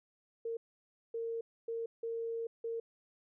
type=tone bursts at uneven times; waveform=sine; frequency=458.9 Hz; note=A#4; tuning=27 cents flat; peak=-35 dBFS; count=5; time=0.45-0.57 / 1.14-1.41 / 1.68-1.86 / 2.03-2.47 / 2.64-2.8 s; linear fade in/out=5 ms; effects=none